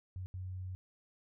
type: tone bursts at uneven times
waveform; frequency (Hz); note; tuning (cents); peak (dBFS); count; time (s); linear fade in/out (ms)
sine; 92.5; F#2; 0; -39; 2; 0.16-0.26 / 0.34-0.75; 0
effects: none